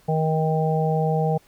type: harmonic tone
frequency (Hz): 157.8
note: D#3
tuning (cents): +25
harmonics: 1 / 3 / 4 / 5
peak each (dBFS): -21 / -25 / -29 / -26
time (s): 0.08-1.38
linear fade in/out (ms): 10
effects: pink hiss -57 dBFS RMS until 1.47 s

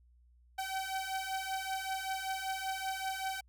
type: beating tone pair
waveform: sawtooth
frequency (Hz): 764 / 769.2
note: G5 / G5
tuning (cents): -45 / -33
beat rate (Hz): 5.2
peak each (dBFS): -35 / -34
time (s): 0.58-3.41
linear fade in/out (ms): 10
effects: added 60 Hz sine -61 dBFS peak until 3.48 s

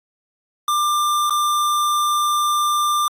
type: tone with dropouts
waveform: square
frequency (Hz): 1191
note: D6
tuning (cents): +24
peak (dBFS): -17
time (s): 0.68-3.08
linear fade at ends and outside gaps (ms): 2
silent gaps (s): 1.297-1.306
effects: AAC 64 kbps

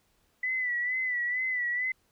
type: tone with vibrato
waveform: sine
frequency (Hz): 1985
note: B6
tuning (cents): +8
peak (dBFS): -27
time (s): 0.43-1.92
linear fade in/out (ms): 5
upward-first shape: sine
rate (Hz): 2.2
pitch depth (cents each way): 56
effects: pink hiss -70 dBFS RMS until 2.11 s

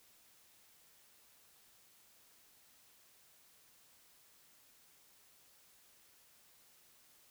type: silence
effects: white hiss -66 dBFS RMS until 7.3 s

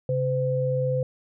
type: tone pair together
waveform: sine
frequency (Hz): 135.08 / 510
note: C#3 / C5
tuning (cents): -44 / -44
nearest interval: octave + major seventh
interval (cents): 2300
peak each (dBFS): -25 / -24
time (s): 0.09-1.03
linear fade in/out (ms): 2
effects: none

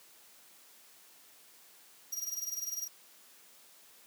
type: tone with tremolo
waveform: sawtooth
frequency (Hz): 5710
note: F8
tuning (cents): +37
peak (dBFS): -30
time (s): 2.12-2.88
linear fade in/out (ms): 10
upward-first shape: sine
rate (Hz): 20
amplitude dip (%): 75
effects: white hiss -59 dBFS RMS until 4.06 s + high-pass 200 Hz 12 dB/octave

